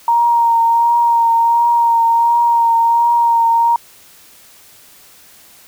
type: tone with vibrato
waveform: sine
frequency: 932.3 Hz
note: A#5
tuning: in tune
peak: -9 dBFS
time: 0.08-3.76 s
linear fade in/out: 2 ms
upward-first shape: triangle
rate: 1.4 Hz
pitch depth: 25 cents each way
effects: white hiss -44 dBFS RMS until 5.67 s